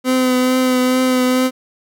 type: tone with vibrato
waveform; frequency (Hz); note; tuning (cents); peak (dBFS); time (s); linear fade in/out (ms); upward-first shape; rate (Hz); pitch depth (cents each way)
30% pulse; 255; C4; -44; -10; 0.04-1.51; 50; triangle; 2.3; 21
effects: none